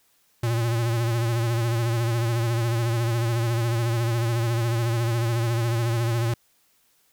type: tone with vibrato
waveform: square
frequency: 116.54 Hz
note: A#2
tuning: in tune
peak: -22 dBFS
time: 0.43-6.34 s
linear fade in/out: 5 ms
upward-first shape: sine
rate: 14 Hz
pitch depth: 56 cents each way
effects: white hiss -64 dBFS RMS until 7.12 s